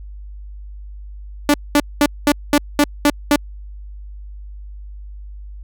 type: tone bursts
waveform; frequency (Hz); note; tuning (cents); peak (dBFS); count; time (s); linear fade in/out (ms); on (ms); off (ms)
sawtooth; 291.3; D4; -14; -6; 8; 1.49-3.36; 2; 50; 210
effects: added 50 Hz sine -31 dBFS peak until 5.63 s